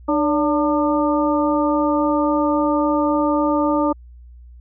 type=harmonic tone with a mistuned harmonic; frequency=300.6 Hz; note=D4; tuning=40 cents sharp; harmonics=1 / 2 / 3 / 4; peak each=-18 / -21 / -23 / -24 dBFS; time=0.08-3.93 s; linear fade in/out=10 ms; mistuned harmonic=2; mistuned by=-72 cents; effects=added 60 Hz sine -39 dBFS peak until 4.6 s